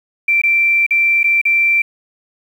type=tone with dropouts; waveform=sine; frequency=2349 Hz; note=D7; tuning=in tune; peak=-10 dBFS; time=0.28-1.82 s; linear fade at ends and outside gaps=5 ms; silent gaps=0.417-0.435 / 0.865-0.907 / 1.232-1.241 / 1.415-1.452 s; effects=7-bit